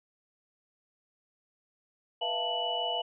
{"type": "tone cluster", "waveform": "sine", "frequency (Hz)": [485.5, 644, 690, 883, 2955], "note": ["B4", "E5", "F5", "A5", "F#7"], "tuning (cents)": [-30, -41, -21, 6, -3], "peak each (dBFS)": [-39, -40, -34, -37, -32], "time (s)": [2.21, 3.02], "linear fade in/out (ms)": 10, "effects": []}